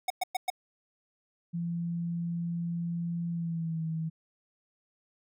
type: tone bursts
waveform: square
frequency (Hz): 740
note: F#5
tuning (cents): 0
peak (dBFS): -27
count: 4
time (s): 0.08-0.502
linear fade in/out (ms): 5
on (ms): 23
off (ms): 110
type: tone with pitch glide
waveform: sine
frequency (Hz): 170.3 to 161.02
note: F3 to E3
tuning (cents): -43 to -40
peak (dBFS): -30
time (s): 1.53-4.1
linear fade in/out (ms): 20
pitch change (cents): -97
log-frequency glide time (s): 3.3-3.83
effects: none